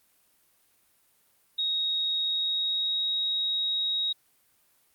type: tone with pitch glide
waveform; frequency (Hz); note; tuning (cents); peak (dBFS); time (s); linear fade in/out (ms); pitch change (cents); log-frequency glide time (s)
sine; 3765 to 3789; A#7 to A#7; +16 to +27; -25; 1.58-4.13; 10; +11; 2.22-3.05
effects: white hiss -66 dBFS RMS until 4.94 s + Opus 32 kbps